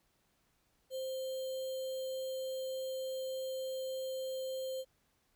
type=tone with sample-and-hold; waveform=sine; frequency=523.3 Hz; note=C5; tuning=in tune; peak=-36 dBFS; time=0.9-4.85 s; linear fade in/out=50 ms; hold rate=3675 Hz; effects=pink hiss -75 dBFS RMS until 5.35 s